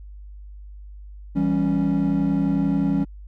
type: chord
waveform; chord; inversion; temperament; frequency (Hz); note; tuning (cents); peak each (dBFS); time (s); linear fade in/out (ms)
triangle; C# diminished; first; equal; 164.81 / 196 / 277.2; E3 / G3 / C#4; 0 / 0 / 0; -22 / -20 / -19; 1.35-3.05; 20
effects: tanh soft clip ceiling -10 dBFS + added 50 Hz sine -37 dBFS peak until 3.27 s